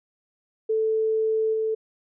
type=tone with level steps; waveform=sine; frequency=440 Hz; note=A4; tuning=in tune; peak=-20 / -22 dBFS; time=0.69-1.75 s; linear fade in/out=10 ms; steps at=1.53 s; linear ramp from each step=10 ms; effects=none